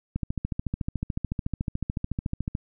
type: click train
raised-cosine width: 5 ms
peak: -15 dBFS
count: 34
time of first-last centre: 0.16-2.551 s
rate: 13.8 Hz
effects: none